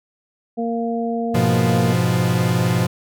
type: harmonic tone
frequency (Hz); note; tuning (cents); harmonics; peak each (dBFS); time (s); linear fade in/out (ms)
231.7; A#3; -10; 1 / 2 / 3; -22 / -25 / -26; 0.57-1.94; 20
type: chord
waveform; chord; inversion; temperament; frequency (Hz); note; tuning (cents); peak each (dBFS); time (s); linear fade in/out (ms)
45% pulse; F diminished; first; equal; 103.83 / 123.47 / 174.61; Ab2 / Cb3 / F3; 0 / 0 / 0; -23 / -19 / -20; 1.34-2.87; 10
effects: none